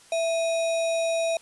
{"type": "tone with sample-and-hold", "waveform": "sine", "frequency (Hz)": 661, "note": "E5", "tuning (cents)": 5, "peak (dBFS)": -22, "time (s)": [0.12, 1.37], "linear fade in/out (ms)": 2, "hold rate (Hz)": 3150, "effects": ["white hiss -53 dBFS RMS until 1.41 s", "resampled to 24000 Hz"]}